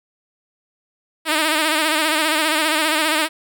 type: tone with vibrato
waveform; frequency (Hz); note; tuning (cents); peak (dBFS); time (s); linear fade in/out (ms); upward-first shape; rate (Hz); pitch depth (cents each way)
5% pulse; 311.1; D#4; 0; -5; 1.25-3.29; 50; sine; 15; 72
effects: none